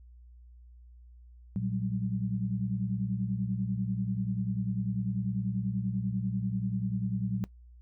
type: tone cluster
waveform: sine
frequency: 116.6 / 186 / 196.2 Hz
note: A#2 / F#3 / G3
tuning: +1 / +9 / +2 cents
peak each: -33 / -32 / -35 dBFS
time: 1.56-7.44 s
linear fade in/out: 0 ms
effects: noise-tail reverb RT60 0.1 s tail -19 dB re dry + added 60 Hz sine -50 dBFS peak until 7.81 s